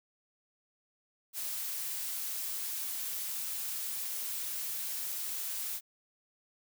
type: noise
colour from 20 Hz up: blue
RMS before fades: -37 dBFS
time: 1.33-5.81 s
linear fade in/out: 50 ms
effects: none